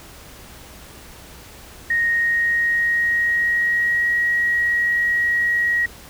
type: tone with pitch glide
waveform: sine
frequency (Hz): 1864.7 to 1900.6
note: A#6 to A#6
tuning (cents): 0 to +33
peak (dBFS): -16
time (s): 1.9-5.86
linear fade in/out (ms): 5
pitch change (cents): +33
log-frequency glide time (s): 2.09-4.12
effects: added 63 Hz sine -48 dBFS peak until 6.09 s + pink hiss -42 dBFS RMS until 6.09 s